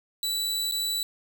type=tone with dropouts; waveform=sawtooth; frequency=3951 Hz; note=B7; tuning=in tune; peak=-23 dBFS; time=0.23-1.03 s; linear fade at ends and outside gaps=1 ms; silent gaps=0.713-0.721 s; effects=none